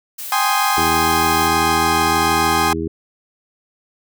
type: noise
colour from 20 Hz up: blue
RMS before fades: -29 dBFS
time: 0.18-1.48 s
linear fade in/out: 10 ms
type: chord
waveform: 35% pulse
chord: Ab major seventh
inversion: third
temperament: equal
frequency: 784 / 830.6 / 1046.5 / 1244.5 Hz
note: G5 / Ab5 / C6 / Eb6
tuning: 0 / 0 / 0 / 0 cents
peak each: -19 dBFS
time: 0.32-2.73 s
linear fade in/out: 2 ms
type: harmonic tone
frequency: 81.4 Hz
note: E2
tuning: 21 cents flat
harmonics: 1 / 2 / 3 / 4 / 5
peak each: -28 / -29 / -28 / -24 / -25 dBFS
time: 0.77-2.88 s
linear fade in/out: 5 ms
effects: none